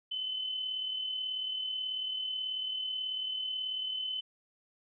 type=tone with amplitude modulation; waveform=sine; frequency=3037 Hz; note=F#7; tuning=44 cents sharp; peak=-31 dBFS; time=0.11-4.21 s; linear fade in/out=10 ms; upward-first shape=sine; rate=38.3 Hz; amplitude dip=40%; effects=none